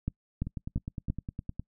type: two click trains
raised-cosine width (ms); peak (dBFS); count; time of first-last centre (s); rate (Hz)
5; -17 / -23; 4 / 12; 0.08-1.1 / 0.47-1.596; 2.94 / 9.77
effects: noise-tail reverb RT60 0.1 s tail -25 dB re dry